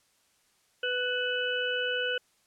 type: harmonic tone with a mistuned harmonic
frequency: 496.2 Hz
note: B4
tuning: 8 cents sharp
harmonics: 1 / 3 / 5 / 6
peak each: -32 / -31 / -39 / -33 dBFS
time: 0.83-2.18 s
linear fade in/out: 5 ms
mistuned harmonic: 5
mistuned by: +68 cents
effects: white hiss -68 dBFS RMS until 2.46 s + low-pass 10000 Hz 12 dB/octave

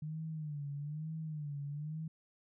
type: tone with vibrato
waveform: sine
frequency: 150.8 Hz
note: D3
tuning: 46 cents sharp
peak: -38 dBFS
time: 0.02-2.08 s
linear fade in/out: 5 ms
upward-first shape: sine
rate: 1.1 Hz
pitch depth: 100 cents each way
effects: none

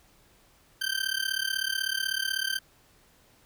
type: tone with amplitude modulation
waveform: 20% pulse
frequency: 1560 Hz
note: G6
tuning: 9 cents flat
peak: -19 dBFS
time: 0.81-2.59 s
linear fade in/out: 10 ms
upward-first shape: sine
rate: 36.1 Hz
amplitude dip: 90%
effects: pink hiss -61 dBFS RMS until 3.45 s

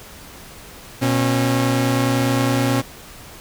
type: tone pair together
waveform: sawtooth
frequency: 121.12 / 271.9 Hz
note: B2 / C#4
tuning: -33 / -33 cents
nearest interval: octave + major second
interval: 1400 cents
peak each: -15 dBFS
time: 1.01-2.82 s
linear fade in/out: 20 ms
effects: pink hiss -40 dBFS RMS until 3.4 s

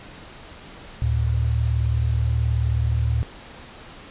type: tone pair together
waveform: sine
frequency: 74.2 / 112.98 Hz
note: D2 / A2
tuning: +18 / +46 cents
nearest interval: perfect fifth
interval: 728 cents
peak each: -21 dBFS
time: 1.02-3.23 s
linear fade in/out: 0 ms
effects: pink hiss -42 dBFS RMS until 4.1 s + resampled to 8000 Hz

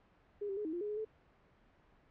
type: tone with pitch steps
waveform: sine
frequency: 410.6 / 390.3 / 420.2 / 316.1 / 348.8 / 416.4 / 420.6 / 435.7 Hz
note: G#4 / G4 / G#4 / D#4 / F4 / G#4 / G#4 / A4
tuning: -20 / -8 / +20 / +27 / -2 / +5 / +22 / -17 cents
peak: -36 dBFS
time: 0.41-1.05 s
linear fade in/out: 10 ms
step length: 80 ms
effects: pink hiss -67 dBFS RMS until 2.1 s + low-pass 2000 Hz 12 dB/octave

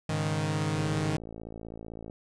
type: chord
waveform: sawtooth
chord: Ab suspended fourth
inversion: none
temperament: equal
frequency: 103.83 / 138.59 / 155.56 Hz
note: Ab2 / Db3 / Eb3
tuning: 0 / 0 / 0 cents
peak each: -29 / -31 / -25 dBFS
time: 0.09-1.17 s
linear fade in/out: 5 ms
type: click train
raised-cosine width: 2 ms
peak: -28 dBFS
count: 75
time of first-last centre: 0.77-2.099 s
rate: 55.7 Hz
effects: resampled to 22050 Hz

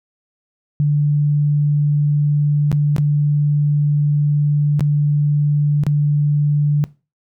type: tone with dropouts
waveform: sine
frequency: 146.83 Hz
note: D3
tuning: in tune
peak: -12 dBFS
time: 0.8-6.84 s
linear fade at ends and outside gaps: 0 ms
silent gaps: 2.716-2.727 / 2.964-2.982 / 4.795-4.807 / 5.836-5.866 s
effects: noise-tail reverb RT60 0.3 s tail -20 dB re dry

